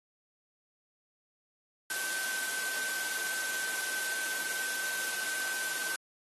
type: tone in noise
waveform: sine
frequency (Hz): 1540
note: G6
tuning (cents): -31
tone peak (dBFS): -36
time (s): 1.9-5.96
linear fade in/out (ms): 2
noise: white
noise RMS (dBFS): -36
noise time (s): 1.9-5.96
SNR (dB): -3
effects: high-pass 300 Hz 12 dB/octave + AAC 32 kbps